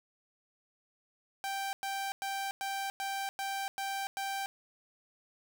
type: tone bursts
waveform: sawtooth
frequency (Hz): 784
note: G5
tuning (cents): 0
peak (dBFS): -30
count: 8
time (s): 1.44-4.46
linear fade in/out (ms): 0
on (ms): 290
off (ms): 100
effects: none